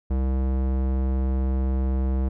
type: tone with low-pass filter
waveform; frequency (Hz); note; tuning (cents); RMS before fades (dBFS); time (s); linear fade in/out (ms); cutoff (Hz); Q
square; 65.41; C2; 0; -23; 0.1-2.29; 10; 730; 0.52
effects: none